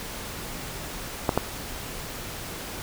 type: clicks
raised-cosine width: 1 ms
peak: -6 dBFS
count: 2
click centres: 1.292 / 1.376 s
effects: pink hiss -36 dBFS RMS until 2.82 s